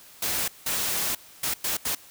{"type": "noise bursts at uneven times", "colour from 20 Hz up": "white", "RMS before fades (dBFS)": -27, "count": 5, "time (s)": [[0.22, 0.48], [0.66, 1.15], [1.43, 1.54], [1.64, 1.77], [1.85, 1.95]], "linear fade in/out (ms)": 5, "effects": ["white hiss -50 dBFS RMS until 2.1 s"]}